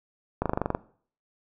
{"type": "slowing click train", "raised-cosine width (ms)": 1, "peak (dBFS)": -11, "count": 9, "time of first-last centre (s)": [0.42, 0.749], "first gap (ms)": 37, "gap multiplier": 1.03, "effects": ["noise-tail reverb RT60 0.5 s tail -19 dB re dry"]}